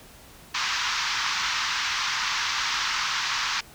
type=band-pass noise; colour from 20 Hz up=pink; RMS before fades=-27 dBFS; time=0.54-3.61 s; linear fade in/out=10 ms; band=960 to 6200 Hz; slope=48 dB/octave; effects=pink hiss -49 dBFS RMS until 3.74 s